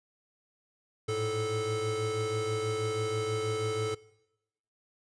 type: tone cluster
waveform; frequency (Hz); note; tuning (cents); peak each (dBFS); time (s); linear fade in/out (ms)
square; 106.8 / 113 / 435.8; G#2 / A2 / A4; +49 / +47 / -17; -37 / -40 / -31; 1.08-3.95; 10
effects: noise-tail reverb RT60 0.9 s tail -22 dB re dry + resampled to 22050 Hz